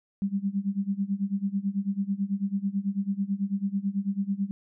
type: tone with tremolo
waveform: sine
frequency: 197.9 Hz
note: G3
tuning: 17 cents sharp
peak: -22 dBFS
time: 0.22-4.51 s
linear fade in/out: 0 ms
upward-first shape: sine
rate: 9.1 Hz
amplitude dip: 90%
effects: none